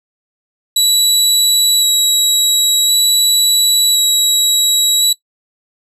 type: tone with vibrato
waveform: 25% pulse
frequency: 3901 Hz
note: B7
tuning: 22 cents flat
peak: -5 dBFS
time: 0.76-5.13 s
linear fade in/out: 5 ms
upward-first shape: square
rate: 0.47 Hz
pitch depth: 10 cents each way
effects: noise-tail reverb RT60 0.1 s tail -17 dB re dry